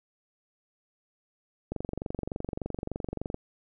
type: click train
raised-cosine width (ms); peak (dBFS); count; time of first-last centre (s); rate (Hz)
2; -19; 39; 1.72-3.344; 23.4
effects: none